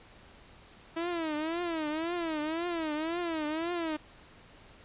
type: tone with vibrato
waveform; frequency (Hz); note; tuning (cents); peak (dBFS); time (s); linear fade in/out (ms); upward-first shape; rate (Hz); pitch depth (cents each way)
sawtooth; 324.6; E4; -27; -27; 0.96-3.97; 10; triangle; 1.9; 160
effects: pink hiss -55 dBFS RMS until 4.84 s + resampled to 8000 Hz